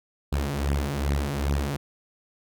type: beating tone pair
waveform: sawtooth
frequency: 69.3 / 71.8 Hz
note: C#2 / D2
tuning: 0 / -39 cents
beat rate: 2.5 Hz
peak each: -23 dBFS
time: 0.32-1.77 s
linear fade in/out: 10 ms
effects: none

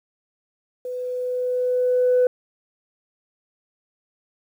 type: tone with level ramp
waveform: sine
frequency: 499.7 Hz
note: B4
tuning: 20 cents sharp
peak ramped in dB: -27 to -12 dBFS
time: 0.85-2.27 s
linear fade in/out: 2 ms
effects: tanh soft clip ceiling -11 dBFS + 9-bit

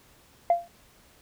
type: tone with exponential decay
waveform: sine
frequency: 690 Hz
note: F5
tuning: 21 cents flat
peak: -13 dBFS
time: 0.5-0.68 s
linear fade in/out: 2 ms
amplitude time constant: 39 ms
effects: tanh soft clip ceiling -13 dBFS + pink hiss -58 dBFS RMS until 1.21 s

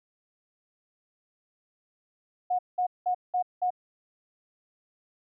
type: tone bursts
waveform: sine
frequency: 726 Hz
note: F#5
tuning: 33 cents flat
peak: -23 dBFS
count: 5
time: 2.5-3.705 s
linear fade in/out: 10 ms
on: 89 ms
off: 190 ms
effects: none

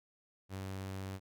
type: tone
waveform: sawtooth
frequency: 95.9 Hz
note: G2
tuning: 37 cents flat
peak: -36 dBFS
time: 0.49-1.2 s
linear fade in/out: 50 ms
effects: none

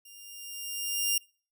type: tone with level ramp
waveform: 10% pulse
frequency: 2801 Hz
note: F7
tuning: 4 cents sharp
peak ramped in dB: -41 to -15 dBFS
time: 0.05-1.18 s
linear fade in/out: 5 ms
effects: noise-tail reverb RT60 0.4 s tail -24 dB re dry

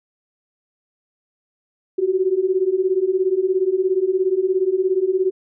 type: beating tone pair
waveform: sine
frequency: 364.6 / 381.6 Hz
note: F#4 / G4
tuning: -25 / -47 cents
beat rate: 17 Hz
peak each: -20 / -18 dBFS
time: 1.98-5.31 s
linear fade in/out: 10 ms
effects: none

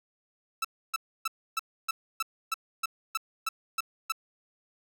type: tone bursts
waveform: sawtooth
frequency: 1318.5 Hz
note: E6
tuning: in tune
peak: -23 dBFS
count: 12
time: 0.62-4.122 s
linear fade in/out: 5 ms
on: 26 ms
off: 290 ms
effects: none

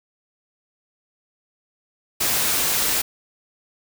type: noise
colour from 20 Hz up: white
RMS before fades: -21 dBFS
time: 2.2-3.02 s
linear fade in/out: 10 ms
effects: none

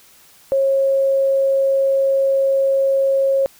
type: tone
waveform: sine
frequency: 543 Hz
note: C#5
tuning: 36 cents flat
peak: -13 dBFS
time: 0.52-3.46 s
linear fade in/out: 0 ms
effects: white hiss -49 dBFS RMS until 3.59 s

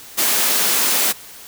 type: high-pass noise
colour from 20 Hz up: white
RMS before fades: -17 dBFS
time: 0.17-1.13 s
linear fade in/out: 20 ms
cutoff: 190 Hz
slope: 48 dB/octave
effects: white hiss -39 dBFS RMS until 1.47 s

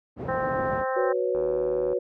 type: band-pass noise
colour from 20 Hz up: pink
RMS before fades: -34 dBFS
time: 0.16-0.85 s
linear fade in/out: 50 ms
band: 110 to 580 Hz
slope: 12 dB/octave
type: harmonic tone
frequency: 261.6 Hz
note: C4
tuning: in tune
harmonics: 2 / 3 / 4 / 5 / 6 / 7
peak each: -27 / -31 / -33 / -35 / -37 / -38 dBFS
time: 0.28-1.13 s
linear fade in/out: 10 ms
type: chord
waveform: sine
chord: F# suspended fourth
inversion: none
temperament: equal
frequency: 370 / 493.9 / 554.4 Hz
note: F#4 / B4 / C#5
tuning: 0 / 0 / 0 cents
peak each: -27 / -26 / -29 dBFS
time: 0.96-1.99 s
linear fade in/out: 10 ms
type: click train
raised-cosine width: 1 ms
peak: -25 dBFS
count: 47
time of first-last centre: 1.35-1.929 s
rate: 79.4 Hz
effects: none

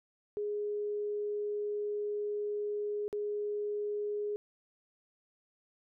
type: tone with dropouts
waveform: sine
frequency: 415.3 Hz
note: G#4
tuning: in tune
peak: -32 dBFS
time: 0.37-4.36 s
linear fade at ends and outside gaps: 0 ms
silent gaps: 3.08-3.128 s
effects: none

